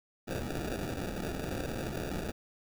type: noise with sample-and-hold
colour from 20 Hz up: white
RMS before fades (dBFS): -36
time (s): 0.27-2.32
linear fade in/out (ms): 20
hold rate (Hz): 1050
effects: none